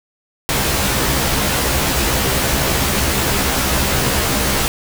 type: noise with comb filter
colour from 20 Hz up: pink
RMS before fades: -17 dBFS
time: 0.49-4.68 s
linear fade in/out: 0 ms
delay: 15 ms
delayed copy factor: +0.95
effects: none